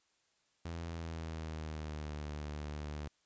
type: tone with pitch glide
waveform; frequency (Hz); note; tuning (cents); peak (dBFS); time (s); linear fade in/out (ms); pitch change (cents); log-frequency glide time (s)
sawtooth; 83.7 to 74.57; E2 to D2; +27 to +27; -36; 0.65-3.08; 5; -200; 0.88-2.17
effects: white hiss -75 dBFS RMS until 3.25 s + resampled to 16000 Hz